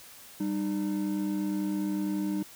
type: tone pair together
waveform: triangle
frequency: 196 / 304.9 Hz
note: G3 / D#4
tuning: 0 / -35 cents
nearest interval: minor sixth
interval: 765 cents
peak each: -29 / -28 dBFS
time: 0.4-2.43 s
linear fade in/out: 5 ms
effects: white hiss -50 dBFS RMS until 2.55 s